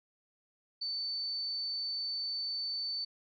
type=tone; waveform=sine; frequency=4526 Hz; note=C#8; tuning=35 cents sharp; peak=-33 dBFS; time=0.81-3.05 s; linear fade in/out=10 ms; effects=MP3 48 kbps